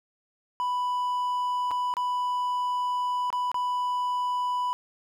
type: tone with dropouts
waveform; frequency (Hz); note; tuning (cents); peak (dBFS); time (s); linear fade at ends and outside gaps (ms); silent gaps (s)
triangle; 990; B5; +4; -23; 0.6-4.73; 0; 1.709-1.714 / 1.939-1.968 / 3.303-3.328 / 3.516-3.544
effects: none